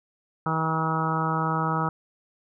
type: harmonic tone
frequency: 160.2 Hz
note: E3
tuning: 49 cents flat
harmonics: 1 / 2 / 3 / 4 / 5 / 6 / 7 / 8 / 9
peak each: -27 / -34 / -35 / -38 / -32 / -31 / -35 / -28 / -38 dBFS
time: 0.46-1.89 s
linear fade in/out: 2 ms
effects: none